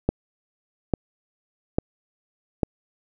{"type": "click train", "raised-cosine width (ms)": 2, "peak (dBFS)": -6, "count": 4, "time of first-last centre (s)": [0.09, 2.632], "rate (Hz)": 1.18, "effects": []}